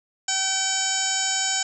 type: harmonic tone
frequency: 768 Hz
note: G5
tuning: 36 cents flat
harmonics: 1 / 2 / 3 / 4 / 5 / 6 / 7 / 8 / 9 / 10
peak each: -32 / -31 / -35 / -31 / -36 / -34 / -31 / -37 / -25 / -32 dBFS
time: 0.28-1.63 s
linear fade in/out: 5 ms
effects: none